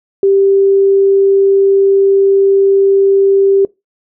sine tone, 392.5 Hz, G4, 2 cents sharp, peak -6 dBFS, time 0.23-3.65 s, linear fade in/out 2 ms, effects noise-tail reverb RT60 0.2 s tail -22 dB re dry

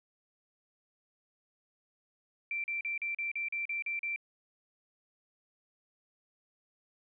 sine tone bursts, 2349 Hz, D7, in tune, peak -32 dBFS, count 10, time 2.51-4.161 s, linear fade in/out 2 ms, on 130 ms, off 39 ms, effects none

